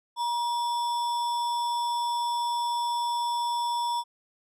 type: tone with sample-and-hold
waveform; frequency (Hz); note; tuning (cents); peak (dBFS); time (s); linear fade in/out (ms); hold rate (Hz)
sine; 953; A#5; +38; -25; 0.16-4.04; 50; 4410
effects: low-pass 8000 Hz 12 dB/octave